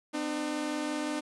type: tone pair together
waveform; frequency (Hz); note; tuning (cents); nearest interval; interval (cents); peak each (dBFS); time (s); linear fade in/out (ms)
sawtooth; 255.6 / 301.3; C4 / D4; -40 / +44; minor third; 284; -33 / -28; 0.13-1.21; 20
effects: resampled to 24000 Hz + 10-bit